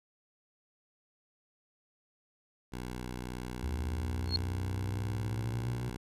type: tone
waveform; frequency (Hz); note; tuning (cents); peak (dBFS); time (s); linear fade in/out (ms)
10% pulse; 61.74; B1; 0; -30; 2.72-5.97; 10
type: exponential sweep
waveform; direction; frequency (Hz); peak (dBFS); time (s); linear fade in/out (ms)
triangle; up; 73.42 to 122.7; -31; 3.63-5.89; 0
type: tone with exponential growth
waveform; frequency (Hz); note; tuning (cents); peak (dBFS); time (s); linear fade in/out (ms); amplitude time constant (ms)
sine; 4300; C8; +47; -23; 4.25-4.36; 1; 22
effects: resampled to 32000 Hz